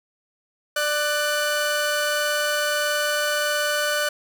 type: tone pair together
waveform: sawtooth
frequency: 592 / 1490.8 Hz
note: D5 / F#6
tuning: +14 / +13 cents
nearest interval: octave + major third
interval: 1599 cents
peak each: -20 dBFS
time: 0.76-4.09 s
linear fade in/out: 5 ms
effects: none